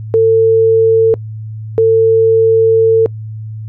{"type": "tone pair in turn", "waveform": "sine", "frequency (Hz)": [450, 450], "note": ["A4", "A4"], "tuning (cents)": [39, 39], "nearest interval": "unison", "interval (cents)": 0, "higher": "neither", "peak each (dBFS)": -5, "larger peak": "neither", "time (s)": [[0.14, 1.14], [1.78, 3.06]], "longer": "second", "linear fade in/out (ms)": 0, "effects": ["noise-tail reverb RT60 0.1 s tail -24 dB re dry", "added 109 Hz sine -22 dBFS peak until 3.68 s"]}